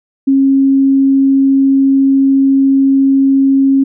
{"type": "tone", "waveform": "sine", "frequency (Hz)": 271.4, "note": "C#4", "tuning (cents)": -36, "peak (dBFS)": -6, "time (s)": [0.27, 3.84], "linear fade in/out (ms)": 10, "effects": []}